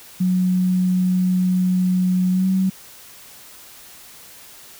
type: tone with pitch glide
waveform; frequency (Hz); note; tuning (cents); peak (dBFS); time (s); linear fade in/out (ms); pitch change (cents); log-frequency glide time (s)
sine; 183.3 to 188.89; F#3 to F#3; -16 to +36; -15; 0.2-2.7; 10; +52; 2.31-2.47
effects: white hiss -43 dBFS RMS until 4.79 s